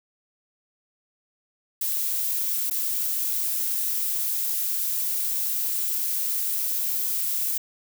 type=noise with dropouts; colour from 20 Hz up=violet; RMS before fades=-26 dBFS; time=1.81-7.58 s; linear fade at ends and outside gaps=5 ms; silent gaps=2.699-2.709 s; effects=none